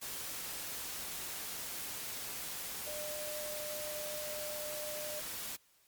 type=tone in noise; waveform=sine; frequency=601 Hz; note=D5; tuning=40 cents sharp; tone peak=-42 dBFS; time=2.86-5.21 s; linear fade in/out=20 ms; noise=white; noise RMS=-42 dBFS; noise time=0.01-5.57 s; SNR=-3 dB; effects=white hiss -69 dBFS RMS until 5.87 s + Opus 48 kbps